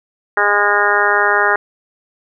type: harmonic tone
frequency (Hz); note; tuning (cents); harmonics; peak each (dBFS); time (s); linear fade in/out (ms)
205; G#3; -22; 2 / 3 / 4 / 5 / 6 / 7 / 8 / 9; -20 / -23 / -19 / -21 / -20 / -17 / -18 / -19; 0.37-1.56; 2
effects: none